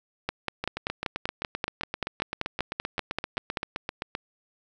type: two click trains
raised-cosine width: 0.3 ms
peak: -11 / -14 dBFS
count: 18 / 28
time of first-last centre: 0.29-3.572 / 0.64-4.151 s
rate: 5.18 / 7.69 Hz
effects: none